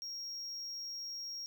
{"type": "tone", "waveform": "triangle", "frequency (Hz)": 5588, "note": "F8", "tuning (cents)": 0, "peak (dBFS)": -39, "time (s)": [0.02, 1.46], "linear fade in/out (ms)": 0, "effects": []}